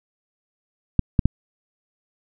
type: clicks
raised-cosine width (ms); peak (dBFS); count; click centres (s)
5; -3; 3; 0.993 / 1.192 / 1.256
effects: none